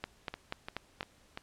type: two click trains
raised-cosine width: 0.3 ms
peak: -23 / -19 dBFS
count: 4 / 5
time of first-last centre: 0.34-1.374 / 0.04-1.009 s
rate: 2.9 / 4.13 Hz
effects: pink hiss -64 dBFS RMS until 1.42 s + low-pass 10000 Hz 12 dB/octave